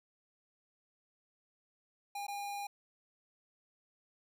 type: tone with dropouts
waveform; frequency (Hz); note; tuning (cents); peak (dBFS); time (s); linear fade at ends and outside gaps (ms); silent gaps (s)
square; 810; G#5; -43; -39; 2.15-2.67; 5; 2.268-2.281
effects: none